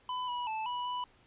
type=tone with pitch steps; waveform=square; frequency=1002 / 976 / 876 / 981 / 989 Hz; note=B5 / B5 / A5 / B5 / B5; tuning=+25 / -21 / -8 / -12 / +2 cents; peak=-34 dBFS; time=0.09-1.04 s; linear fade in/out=2 ms; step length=190 ms; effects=pink hiss -64 dBFS RMS until 1.26 s + resampled to 8000 Hz